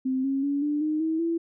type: tone with pitch steps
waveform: sine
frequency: 260.9 / 271.8 / 283.2 / 295.1 / 307.4 / 320.3 / 333.7 Hz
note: C4 / C#4 / C#4 / D4 / D#4 / E4 / E4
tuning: -5 / -34 / +37 / +8 / -21 / -50 / +21 cents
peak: -23 dBFS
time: 0.05-1.38 s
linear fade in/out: 10 ms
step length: 190 ms
effects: none